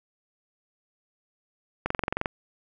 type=click train; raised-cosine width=0.5 ms; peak=-11 dBFS; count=10; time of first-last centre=1.86-2.258 s; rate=22.6 Hz; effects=none